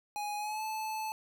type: tone with pitch glide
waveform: square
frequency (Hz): 830.6 to 870.4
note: G#5 to A5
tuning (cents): 0 to -19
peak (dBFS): -35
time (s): 0.16-1.12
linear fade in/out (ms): 0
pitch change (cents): +81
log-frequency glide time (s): 0.37-0.63
effects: none